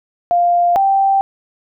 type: tone pair in turn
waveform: sine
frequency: 698.5 / 782.2 Hz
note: F5 / G5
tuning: 0 / -4 cents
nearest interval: major second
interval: 196 cents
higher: second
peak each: -10 dBFS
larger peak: neither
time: 0.31-0.76 / 0.76-1.21 s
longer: neither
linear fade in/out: 0 ms
effects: none